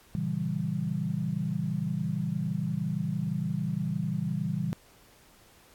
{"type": "chord", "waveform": "sine", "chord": "A# diminished seventh", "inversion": "none", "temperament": "equal", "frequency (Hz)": [116.54, 138.59, 164.81, 196], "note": ["A#2", "C#3", "E3", "G3"], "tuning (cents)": [0, 0, 0, 0], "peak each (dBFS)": [-37, -34, -31, -33], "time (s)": [0.15, 4.73], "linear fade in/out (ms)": 0, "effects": ["pink hiss -58 dBFS RMS until 5.74 s", "AAC 64 kbps"]}